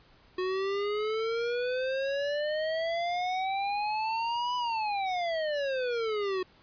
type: exponential two-way sweep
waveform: square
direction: up then down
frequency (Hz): 365.3 to 994 to 365.3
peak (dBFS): -29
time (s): 0.38-6.43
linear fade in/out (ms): 5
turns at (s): 4.56
effects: pink hiss -60 dBFS RMS until 6.62 s + resampled to 11025 Hz